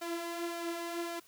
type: tone with flanger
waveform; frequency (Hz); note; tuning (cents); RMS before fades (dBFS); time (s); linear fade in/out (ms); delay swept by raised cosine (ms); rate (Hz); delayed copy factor
sawtooth; 340; F4; -46; -38; 0.01-1.2; 10; 1.6 to 4.9; 1.8; +0.5
effects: white hiss -62 dBFS RMS until 1.27 s